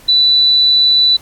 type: tone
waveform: sine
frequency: 3973 Hz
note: B7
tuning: 10 cents sharp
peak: -7 dBFS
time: 0.08-1.17 s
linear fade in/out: 10 ms
effects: pink hiss -42 dBFS RMS until 1.21 s + AAC 64 kbps